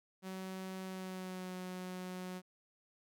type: tone with pitch glide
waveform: sawtooth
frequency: 188.3 to 183.36 Hz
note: F#3 to F#3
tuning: +31 to -15 cents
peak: -38 dBFS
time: 0.22-2.42 s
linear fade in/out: 50 ms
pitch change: -46 cents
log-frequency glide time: 0.84-1.55 s
effects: none